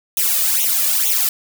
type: noise with flanger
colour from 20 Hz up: blue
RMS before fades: -17 dBFS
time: 0.17-1.29 s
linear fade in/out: 2 ms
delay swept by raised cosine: 0.31 to 1.71 ms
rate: 2.2 Hz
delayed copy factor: +0.8
effects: none